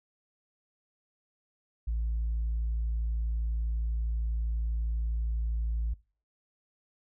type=tone; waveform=sine; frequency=56.2 Hz; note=A1; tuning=37 cents sharp; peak=-26 dBFS; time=1.87-5.94 s; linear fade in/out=10 ms; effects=noise-tail reverb RT60 0.4 s tail -23 dB re dry + tanh soft clip ceiling -25 dBFS